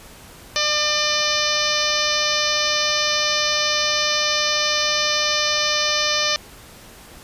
harmonic tone, 599 Hz, D5, 34 cents sharp, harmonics 1 / 2 / 3 / 4 / 5 / 6 / 7 / 8 / 9 / 10, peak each -27 / -27 / -27 / -27 / -27 / -27 / -27 / -27 / -27 / -27 dBFS, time 0.56-6.36 s, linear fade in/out 0 ms, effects pink hiss -43 dBFS RMS until 7.23 s + resampled to 32000 Hz

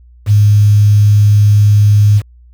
sine tone with quantisation, 103.83 Hz, G#2, in tune, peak -4 dBFS, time 0.26-2.22 s, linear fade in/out 50 ms, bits 5, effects added 60 Hz sine -38 dBFS peak until 2.53 s

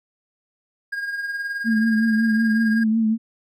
triangle tone with tremolo, 1626 Hz, G#6, 37 cents flat, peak -21 dBFS, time 0.92-2.84 s, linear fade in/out 10 ms, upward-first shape sine, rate 19 Hz, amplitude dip 50%
sine tone with vibrato, 222.2 Hz, A3, 17 cents sharp, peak -16 dBFS, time 1.64-3.18 s, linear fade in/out 50 ms, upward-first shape triangle, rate 5.4 Hz, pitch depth 50 cents each way
effects none

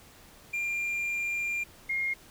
triangle / sine tone pair in turn, 2392 / 2136 Hz, D7 / C7, +31 / +35 cents, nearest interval major second, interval 196 cents, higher first, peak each -27 dBFS, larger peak neither, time 0.53-1.64 / 1.89-2.14 s, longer first, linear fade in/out 10 ms, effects pink hiss -54 dBFS RMS until 2.3 s

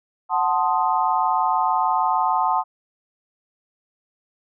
sine chord, F# diminished seventh, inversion none, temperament equal, 740 / 880 / 1046.5 / 1244.5 Hz, F#5 / A5 / C6 / Eb6, 0 / 0 / 0 / 0 cents, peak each -23 / -21 / -23 / -26 dBFS, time 0.29-2.64 s, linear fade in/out 50 ms, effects none

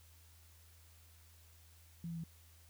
sine tone with pitch steps, 168.6 / 166.66 / 164.75 Hz, E3 / E3 / E3, +39 / +19 / -1 cents, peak -40 dBFS, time 2.04-2.238 s, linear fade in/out 2 ms, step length 66 ms, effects added 82 Hz sine -61 dBFS peak until 2.69 s + white hiss -66 dBFS RMS until 2.69 s

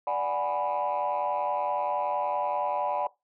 sine chord, G# half-diminished seventh, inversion second, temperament equal, 587.3 / 740 / 830.6 / 987.8 Hz, D5 / F#5 / G#5 / B5, 0 / 0 / 0 / 0 cents, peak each -30 dBFS, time 0.07-3.07 s, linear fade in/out 2 ms, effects noise-tail reverb RT60 0.2 s tail -20 dB re dry + tanh soft clip ceiling -20 dBFS

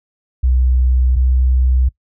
sine tone pair in turn, 63.1 / 63.65 Hz, B1 / C2, +38 / -47 cents, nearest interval unison, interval 15 cents, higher second, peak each -10 dBFS, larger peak neither, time 0.43-1.16 / 1.16-1.89 s, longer neither, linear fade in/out 10 ms, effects noise-tail reverb RT60 0.1 s tail -21 dB re dry

